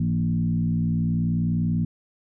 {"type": "tone with frequency modulation", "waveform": "sine", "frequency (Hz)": 166.3, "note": "E3", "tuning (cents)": 16, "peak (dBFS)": -20, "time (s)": [0, 1.85], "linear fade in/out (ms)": 5, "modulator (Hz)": 60.6, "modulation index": 1.1, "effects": []}